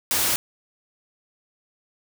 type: noise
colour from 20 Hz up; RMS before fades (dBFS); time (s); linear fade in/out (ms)
white; -22; 0.11-0.36; 0
effects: none